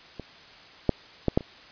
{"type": "clicks", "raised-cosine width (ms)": 2, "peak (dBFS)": [-22, -6, -8, -6, -26], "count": 5, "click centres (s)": [0.197, 0.893, 1.283, 1.375, 1.408], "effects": ["white hiss -49 dBFS RMS until 1.71 s", "resampled to 11025 Hz"]}